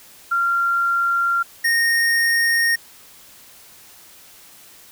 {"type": "tone pair in turn", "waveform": ["sine", "square"], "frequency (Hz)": [1382, 1851.7], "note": ["F6", "A#6"], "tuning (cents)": [-19, -12], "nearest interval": "perfect fourth", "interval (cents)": 507, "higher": "second", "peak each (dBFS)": -16, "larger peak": "neither", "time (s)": [[0.31, 1.43], [1.64, 2.76]], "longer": "neither", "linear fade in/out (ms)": 10, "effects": ["white hiss -46 dBFS RMS until 4.91 s"]}